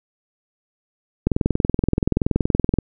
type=click train; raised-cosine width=3 ms; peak=-4 dBFS; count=33; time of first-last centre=1.27-2.787 s; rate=21.1 Hz; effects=none